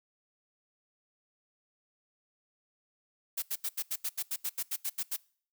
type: noise bursts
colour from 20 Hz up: blue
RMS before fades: -33 dBFS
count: 14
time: 3.37-5.166 s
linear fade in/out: 10 ms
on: 54 ms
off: 80 ms
effects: noise-tail reverb RT60 0.5 s tail -24 dB re dry